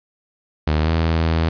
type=tone with pitch glide; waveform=sawtooth; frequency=76.9 to 81.47 Hz; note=D#2 to E2; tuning=-20 to -20 cents; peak=-12 dBFS; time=0.67-1.49 s; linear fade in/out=5 ms; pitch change=+100 cents; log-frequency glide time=0.81-0.9 s; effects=resampled to 11025 Hz + 8-bit